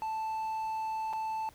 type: tone with dropouts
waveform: triangle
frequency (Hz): 880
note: A5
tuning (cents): 0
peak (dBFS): -30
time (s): 0.02-1.49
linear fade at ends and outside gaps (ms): 0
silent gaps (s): 1.129-1.134
effects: pink hiss -60 dBFS RMS until 1.54 s